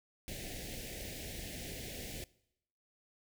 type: band-stop noise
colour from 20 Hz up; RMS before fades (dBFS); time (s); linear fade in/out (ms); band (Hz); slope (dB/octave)
pink; -44; 0.28-2.24; 0; 720 to 1800; 48
effects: noise-tail reverb RT60 0.8 s tail -22 dB re dry